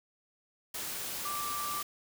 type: tone in noise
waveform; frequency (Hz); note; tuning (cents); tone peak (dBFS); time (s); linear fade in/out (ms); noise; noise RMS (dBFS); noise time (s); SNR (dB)
sine; 1174.7; D6; 0; -35; 1.25-1.82; 5; white; -38; 0.74-1.83; 0
effects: none